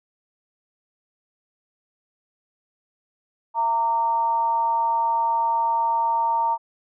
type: tone with amplitude modulation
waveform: sine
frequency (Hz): 920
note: A#5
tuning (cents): -23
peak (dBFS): -16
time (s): 3.54-6.58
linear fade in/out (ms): 50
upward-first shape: sine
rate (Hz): 248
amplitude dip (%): 55
effects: none

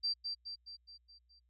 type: tone with echo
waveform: sine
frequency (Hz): 4699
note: D8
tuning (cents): 0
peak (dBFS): -31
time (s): 0.03-0.14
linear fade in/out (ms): 20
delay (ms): 210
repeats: 6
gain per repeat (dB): -5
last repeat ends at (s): 1.4
effects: added 60 Hz sine -70 dBFS peak until 1.49 s + AAC 32 kbps

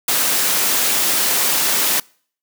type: noise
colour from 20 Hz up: white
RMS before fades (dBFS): -17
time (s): 0.08-2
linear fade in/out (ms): 5
effects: noise-tail reverb RT60 0.5 s tail -26 dB re dry + high-pass 200 Hz 12 dB/octave

